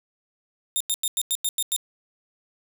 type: tone bursts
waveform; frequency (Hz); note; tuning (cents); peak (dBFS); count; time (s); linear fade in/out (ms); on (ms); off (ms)
10% pulse; 3649; A#7; -38; -14; 8; 0.76-1.763; 0; 44; 93
effects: none